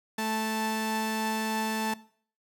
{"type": "tone pair together", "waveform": "sawtooth", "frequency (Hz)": [219.2, 880], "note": ["A3", "A5"], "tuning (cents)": [-6, 0], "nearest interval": "2 octaves", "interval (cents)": 2406, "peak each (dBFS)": -27, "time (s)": [0.18, 1.94], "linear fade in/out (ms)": 5, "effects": ["noise-tail reverb RT60 0.5 s tail -19 dB re dry"]}